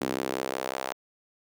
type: tone with high-pass filter sweep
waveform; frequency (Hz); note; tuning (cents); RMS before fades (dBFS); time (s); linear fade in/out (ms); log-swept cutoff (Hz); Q
sawtooth; 65.41; C2; 0; -32; 0.01-0.93; 5; 280 to 700; 1.5
effects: none